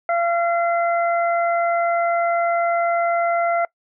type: harmonic tone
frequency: 684 Hz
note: F5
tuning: 36 cents flat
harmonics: 1 / 2 / 3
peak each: -18 / -24 / -28 dBFS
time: 0.09-3.65 s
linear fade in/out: 2 ms
effects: noise-tail reverb RT60 0.1 s tail -23 dB re dry